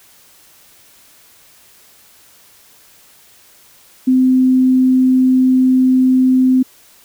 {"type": "tone", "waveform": "sine", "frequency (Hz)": 257.6, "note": "C4", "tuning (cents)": -27, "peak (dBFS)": -8, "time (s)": [4.07, 6.63], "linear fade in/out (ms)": 10, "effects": ["white hiss -47 dBFS RMS until 7.04 s"]}